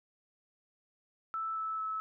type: tone with pitch steps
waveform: sine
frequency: 1318.5 / 1309.4 / 1300.3 Hz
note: E6 / E6 / E6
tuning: 0 / -12 / -24 cents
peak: -33 dBFS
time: 1.34-2 s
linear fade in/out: 0 ms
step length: 220 ms
effects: none